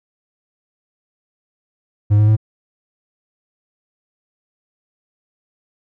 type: tone with pitch steps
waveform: triangle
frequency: 103.83 / 106.07 / 108.36 Hz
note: G#2 / G#2 / A2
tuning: 0 / +37 / -26 cents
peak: -7 dBFS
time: 2.1-2.367 s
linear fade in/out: 20 ms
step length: 89 ms
effects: none